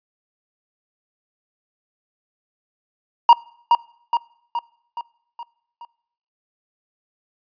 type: tone with echo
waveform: triangle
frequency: 944 Hz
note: A#5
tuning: 22 cents sharp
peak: -3 dBFS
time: 3.29-3.33 s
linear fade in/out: 2 ms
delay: 420 ms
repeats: 6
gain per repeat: -5 dB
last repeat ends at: 5.85 s
effects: noise-tail reverb RT60 0.7 s tail -23 dB re dry + resampled to 11025 Hz